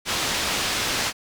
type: low-pass noise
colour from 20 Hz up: white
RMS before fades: -25 dBFS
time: 0.05-1.13 s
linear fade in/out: 50 ms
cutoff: 5200 Hz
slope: 12 dB/octave
effects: none